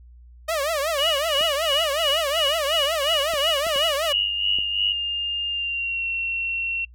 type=tone with vibrato; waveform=sawtooth; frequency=606 Hz; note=D#5; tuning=46 cents flat; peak=-18 dBFS; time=0.48-4.13 s; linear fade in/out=10 ms; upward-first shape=triangle; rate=5.4 Hz; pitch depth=210 cents each way
type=tone with tremolo; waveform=sine; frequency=2913 Hz; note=F#7; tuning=28 cents flat; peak=-20 dBFS; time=0.98-4.93 s; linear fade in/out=10 ms; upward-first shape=sine; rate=2.9 Hz; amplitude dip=85%
type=clicks; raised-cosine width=2 ms; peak=-26 dBFS; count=5; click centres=1.41 / 3.337 / 3.667 / 3.76 / 4.587 s
type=tone with pitch glide; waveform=sine; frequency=2814 to 2723 Hz; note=F7 to F7; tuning=+12 to -44 cents; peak=-23 dBFS; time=4.13-6.85 s; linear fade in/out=5 ms; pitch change=-56 cents; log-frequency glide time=5.48-6.06 s
effects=noise-tail reverb RT60 0.1 s tail -24 dB re dry + added 60 Hz sine -44 dBFS peak until 6.94 s